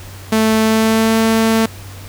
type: tone with pitch glide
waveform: sawtooth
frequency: 220 to 223.7 Hz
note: A3 to A3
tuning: 0 to +29 cents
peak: -7 dBFS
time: 0.32-1.66 s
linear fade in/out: 5 ms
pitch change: +29 cents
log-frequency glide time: 0.61-1.18 s
effects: added 96 Hz sine -32 dBFS peak until 2.08 s + pink hiss -37 dBFS RMS until 2.08 s